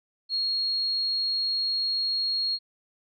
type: tone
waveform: sine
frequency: 4287 Hz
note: C8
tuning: 41 cents sharp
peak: -24 dBFS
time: 0.29-2.59 s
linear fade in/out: 50 ms
effects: none